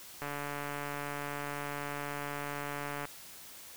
click train, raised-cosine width 0.5 ms, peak -23 dBFS, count 409, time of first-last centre 0.22-3.053 s, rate 144 Hz, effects white hiss -50 dBFS RMS until 3.76 s

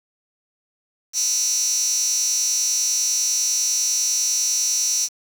15% pulse tone with high-pass filter, 250 Hz, B3, 21 cents sharp, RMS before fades -21 dBFS, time 1.13-5.09 s, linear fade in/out 50 ms, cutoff 5900 Hz, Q 7.4, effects 7-bit

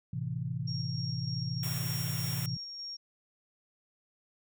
sine chord, A minor, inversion none, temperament equal, 110 / 130.81 / 164.81 Hz, A2 / C3 / E3, 0 / 0 / 0 cents, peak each -38 / -35 / -37 dBFS, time 0.13-2.57 s, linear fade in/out 5 ms
sine tone with tremolo, 5560 Hz, F8, 9 cents flat, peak -38 dBFS, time 0.67-2.97 s, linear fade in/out 10 ms, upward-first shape square, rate 3.3 Hz, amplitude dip 25%
white band-stop noise, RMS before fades -40 dBFS, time 1.63-2.46 s, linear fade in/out 2 ms, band 3800 to 6500 Hz, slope 96 dB/octave
effects none

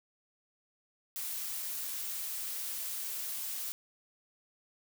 blue noise, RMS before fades -38 dBFS, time 1.16-3.72 s, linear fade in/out 0 ms, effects none

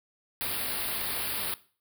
white band-stop noise, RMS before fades -32 dBFS, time 0.41-1.54 s, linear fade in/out 0 ms, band 4900 to 9100 Hz, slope 96 dB/octave, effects noise-tail reverb RT60 0.4 s tail -18 dB re dry

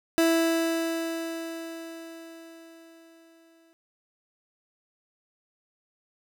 30% pulse tone with exponential decay, 329.6 Hz, E4, in tune, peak -16 dBFS, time 0.18-3.73 s, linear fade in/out 0 ms, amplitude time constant 770 ms, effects none

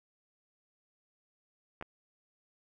clicks, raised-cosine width 0.5 ms, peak -26 dBFS, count 2, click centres 1.812 / 1.825 s, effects none

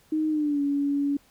sine tone with pitch glide, 311.1 to 283.6 Hz, D#4 to C#4, 0 to +40 cents, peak -22 dBFS, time 0.12-1.17 s, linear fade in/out 5 ms, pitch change -160 cents, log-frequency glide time 0.29-0.61 s, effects pink hiss -60 dBFS RMS until 1.3 s

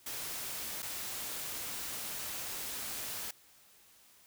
white noise with dropouts, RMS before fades -40 dBFS, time 0.06-3.31 s, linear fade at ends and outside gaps 5 ms, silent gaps 0.822-0.827 s, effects white hiss -62 dBFS RMS until 4.26 s

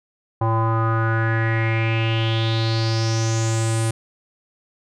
square tone with low-pass filter sweep, 112.7 Hz, A2, 42 cents sharp, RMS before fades -20 dBFS, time 0.41-3.91 s, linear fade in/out 5 ms, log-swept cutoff 920 to 9500 Hz, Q 5.8, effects none

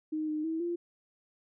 sine tone with pitch steps, 310.2 / 306.2 / 323 / 345 Hz, D#4 / D#4 / E4 / F4, -5 / -28 / -35 / -21 cents, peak -30 dBFS, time 0.12-0.76 s, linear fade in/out 10 ms, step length 160 ms, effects none

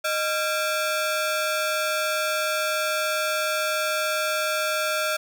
sawtooth ring-modulated tone, 997 Hz, B5, 16 cents sharp, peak -16 dBFS, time 0.04-5.17 s, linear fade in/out 10 ms, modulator 378 Hz, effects none

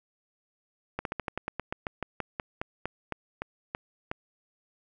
slowing click train, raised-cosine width 0.5 ms, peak -16 dBFS, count 19, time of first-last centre 0.99-4.115 s, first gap 62 ms, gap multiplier 1.11, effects none

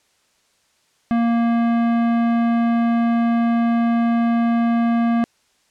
sine tone with tanh clipping, 233.1 Hz, A#3, in tune, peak -17 dBFS, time 1.11-5.24 s, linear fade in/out 0 ms, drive 16 dB, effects white hiss -62 dBFS RMS until 5.7 s + low-pass 8000 Hz 12 dB/octave

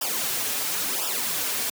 white noise with flanger, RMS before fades -27 dBFS, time 0.01-1.7 s, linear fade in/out 5 ms, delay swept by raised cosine 0.47 to 5.97 ms, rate 0.96 Hz, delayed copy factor -0.95, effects high-pass 150 Hz 12 dB/octave

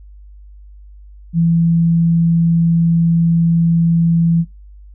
sine tone, 167.1 Hz, E3, 24 cents sharp, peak -10 dBFS, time 1.33-4.45 s, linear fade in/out 50 ms, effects noise-tail reverb RT60 0.2 s tail -20 dB re dry + added 50 Hz sine -36 dBFS peak until 4.94 s

